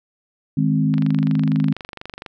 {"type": "chord", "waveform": "sine", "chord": "Ab major", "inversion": "second", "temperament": "equal", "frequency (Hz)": [155.56, 207.7, 261.6], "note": ["Eb3", "Ab3", "C4"], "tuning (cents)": [0, 0, 0], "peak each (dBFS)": [-18, -21, -20], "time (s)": [0.57, 1.73], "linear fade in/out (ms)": 5}
{"type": "click train", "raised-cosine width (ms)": 0.3, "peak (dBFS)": -17, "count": 33, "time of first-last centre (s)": [0.94, 2.262], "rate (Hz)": 24.2}
{"effects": []}